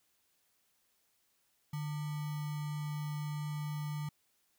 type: tone with sample-and-hold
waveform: sine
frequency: 149.3 Hz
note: D3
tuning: 29 cents sharp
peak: -35 dBFS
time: 1.73-4.09 s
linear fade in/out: 5 ms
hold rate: 1050 Hz
effects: white hiss -75 dBFS RMS until 4.58 s